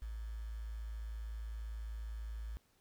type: tone with quantisation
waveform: sine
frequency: 55 Hz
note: A1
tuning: in tune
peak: -40 dBFS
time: 0.02-2.57 s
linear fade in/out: 0 ms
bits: 10
effects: pink hiss -73 dBFS RMS until 2.8 s